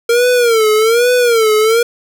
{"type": "tone with vibrato", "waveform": "square", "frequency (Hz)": 461.2, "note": "A#4", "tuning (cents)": -19, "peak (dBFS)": -9, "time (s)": [0.09, 1.83], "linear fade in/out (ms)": 5, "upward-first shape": "sine", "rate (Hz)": 1.2, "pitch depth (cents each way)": 130, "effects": []}